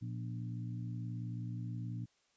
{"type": "harmonic tone with a mistuned harmonic", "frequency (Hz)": 58.7, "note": "A#1", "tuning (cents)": 13, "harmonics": [2, 3, 4, 5], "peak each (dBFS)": [-39, -46, -50, -51], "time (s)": [0.01, 2.06], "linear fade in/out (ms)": 20, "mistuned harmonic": 4, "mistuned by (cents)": 54, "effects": ["white hiss -74 dBFS RMS until 2.36 s", "resampled to 16000 Hz"]}